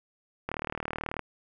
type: click train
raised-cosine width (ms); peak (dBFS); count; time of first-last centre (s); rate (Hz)
0.5; -17; 28; 0.49-1.193; 38.4
effects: none